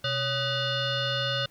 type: tone with frequency modulation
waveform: sine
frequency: 1500 Hz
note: F#6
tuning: 23 cents sharp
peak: -25 dBFS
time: 0.04-1.46 s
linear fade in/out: 5 ms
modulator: 686 Hz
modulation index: 3.8
effects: pink hiss -60 dBFS RMS until 1.5 s